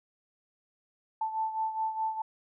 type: beating tone pair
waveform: sine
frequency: 880 / 884.8 Hz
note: A5 / A5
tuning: 0 / +9 cents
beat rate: 4.8 Hz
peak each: -30 / -36 dBFS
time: 1.21-2.22 s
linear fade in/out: 5 ms
effects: none